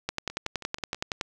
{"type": "two click trains", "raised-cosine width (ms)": 0.2, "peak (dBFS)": [-11, -23], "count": [13, 5], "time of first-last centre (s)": [[0.09, 1.211], [0.3, 0.946]], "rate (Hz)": [10.7, 6.19], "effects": []}